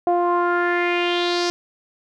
sawtooth tone with low-pass filter sweep, 350 Hz, F4, 4 cents sharp, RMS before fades -20 dBFS, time 0.07-1.5 s, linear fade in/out 0 ms, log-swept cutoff 730 to 5400 Hz, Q 3.8, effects none

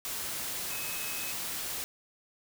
sine tone in noise, 2560 Hz, D#7, 49 cents sharp, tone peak -41 dBFS, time 0.71-1.32 s, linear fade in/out 0 ms, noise white, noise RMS -36 dBFS, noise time 0.05-1.84 s, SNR -8 dB, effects none

